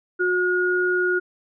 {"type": "tone pair together", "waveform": "sine", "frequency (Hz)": [362.7, 1439], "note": ["F#4", "F#6"], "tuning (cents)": [-34, -49], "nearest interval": "2 octaves", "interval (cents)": 2385, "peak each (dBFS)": -21, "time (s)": [0.19, 1.2], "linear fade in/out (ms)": 20, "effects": []}